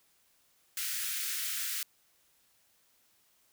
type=high-pass noise; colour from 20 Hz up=white; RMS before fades=-35 dBFS; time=0.77-1.83 s; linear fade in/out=2 ms; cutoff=1400 Hz; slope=48 dB/octave; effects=white hiss -69 dBFS RMS until 3.52 s